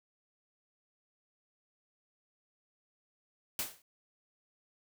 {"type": "noise with exponential decay", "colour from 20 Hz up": "white", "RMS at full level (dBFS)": -31, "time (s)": [3.59, 3.82], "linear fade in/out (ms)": 2, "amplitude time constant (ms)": 50, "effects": []}